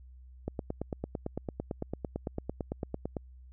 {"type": "click train", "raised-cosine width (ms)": 2, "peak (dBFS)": -20, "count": 25, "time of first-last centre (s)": [0.48, 3.168], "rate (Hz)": 8.93, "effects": ["added 63 Hz sine -49 dBFS peak until 3.52 s"]}